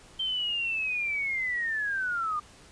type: linear sweep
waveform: sine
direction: down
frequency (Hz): 3136 to 1192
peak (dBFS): -27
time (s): 0.19-2.4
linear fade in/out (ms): 10
effects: pink hiss -53 dBFS RMS until 2.71 s + resampled to 22050 Hz